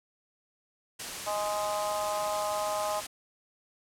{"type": "noise", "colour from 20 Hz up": "white", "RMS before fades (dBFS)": -37, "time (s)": [0.99, 3.07], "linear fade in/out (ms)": 10}
{"type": "harmonic tone", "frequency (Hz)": 207.9, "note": "G#3", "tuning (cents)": 2, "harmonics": [3, 4, 5, 6], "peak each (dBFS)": [-32, -34, -36, -38], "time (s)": [1.26, 3.01], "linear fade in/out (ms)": 20}
{"effects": ["low-pass 10000 Hz 12 dB/octave"]}